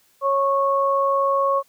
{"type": "tone pair together", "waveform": "sine", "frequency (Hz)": [550.5, 1101], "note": ["C#5", "C#6"], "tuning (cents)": [-12, -12], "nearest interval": "octave", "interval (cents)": 1200, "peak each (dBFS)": [-20, -19], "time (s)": [0.21, 1.63], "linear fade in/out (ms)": 50, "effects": ["white hiss -60 dBFS RMS until 1.68 s"]}